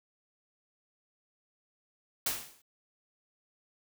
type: noise with exponential decay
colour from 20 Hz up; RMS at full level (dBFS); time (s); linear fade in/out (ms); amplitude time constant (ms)
white; -28; 2.26-2.62; 5; 78
effects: none